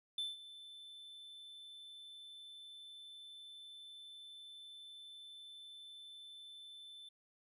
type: tone with ADSR envelope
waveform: triangle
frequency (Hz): 3528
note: A7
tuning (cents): +4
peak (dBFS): -34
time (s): 0.18-7.09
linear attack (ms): 3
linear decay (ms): 180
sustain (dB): -16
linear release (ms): 6
effects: resampled to 32000 Hz